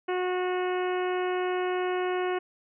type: harmonic tone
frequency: 364.6 Hz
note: F#4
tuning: 25 cents flat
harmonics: 1 / 2 / 3 / 4 / 5 / 6 / 7 / 8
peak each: -27 / -33 / -37 / -39 / -41 / -43 / -44 / -45 dBFS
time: 0.08-2.39 s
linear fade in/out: 10 ms
effects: none